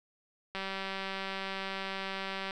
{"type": "click train", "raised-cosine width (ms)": 0.3, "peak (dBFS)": -21, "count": 379, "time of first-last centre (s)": [0.55, 2.509], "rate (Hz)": 193, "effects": []}